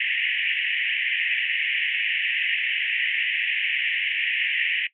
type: band-pass noise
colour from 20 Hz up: pink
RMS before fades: -25 dBFS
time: 0-4.87 s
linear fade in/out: 5 ms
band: 1800 to 3000 Hz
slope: 96 dB/octave
effects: noise-tail reverb RT60 0.1 s tail -17 dB re dry